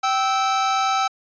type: tone pair together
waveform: 45% pulse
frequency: 776 / 1309.6 Hz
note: G5 / E6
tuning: -18 / -12 cents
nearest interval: major sixth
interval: 906 cents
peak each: -21 dBFS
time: 0.03-1.08 s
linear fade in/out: 10 ms
effects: resampled to 16000 Hz